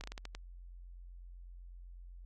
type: slowing click train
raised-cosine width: 0.2 ms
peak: -26 dBFS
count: 7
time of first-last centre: 0.01-0.35 s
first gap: 28 ms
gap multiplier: 1.28
effects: added 44 Hz sine -48 dBFS peak until 2.25 s + AAC 48 kbps